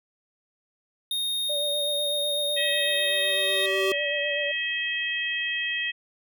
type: tone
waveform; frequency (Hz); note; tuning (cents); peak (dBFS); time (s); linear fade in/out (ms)
square; 3700; A#7; -14; -26; 1.11-3.66; 2
type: tone with vibrato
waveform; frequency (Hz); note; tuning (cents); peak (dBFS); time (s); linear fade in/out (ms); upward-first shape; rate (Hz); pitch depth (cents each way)
sine; 582; D5; -16; -29; 1.49-4.52; 10; sine; 8; 33
type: tone with exponential growth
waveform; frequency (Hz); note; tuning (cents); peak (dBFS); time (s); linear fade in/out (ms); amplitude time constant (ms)
square; 385; G4; -31; -23; 2.49-3.92; 2; 310
type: harmonic tone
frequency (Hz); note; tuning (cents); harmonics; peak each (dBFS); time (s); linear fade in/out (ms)
641; E5; -49; 3 / 4 / 5; -29 / -30 / -31; 2.56-5.92; 20
effects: none